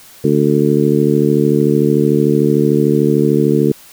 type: harmonic tone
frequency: 73.42 Hz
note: D2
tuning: in tune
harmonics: 2 / 3 / 4 / 5 / 6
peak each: -16 / -16 / -16 / -16 / -16 dBFS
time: 0.24-3.72 s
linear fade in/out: 5 ms
effects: white hiss -41 dBFS RMS until 3.92 s